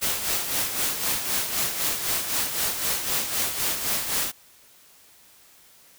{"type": "noise with tremolo", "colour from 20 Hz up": "white", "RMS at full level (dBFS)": -24, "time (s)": [0.01, 4.32], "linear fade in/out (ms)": 20, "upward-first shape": "sine", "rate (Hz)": 3.9, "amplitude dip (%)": 55, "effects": ["white hiss -54 dBFS RMS until 5.98 s"]}